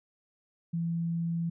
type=tone; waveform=sine; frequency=167.8 Hz; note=E3; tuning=31 cents sharp; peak=-28 dBFS; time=0.73-1.5 s; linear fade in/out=10 ms; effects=none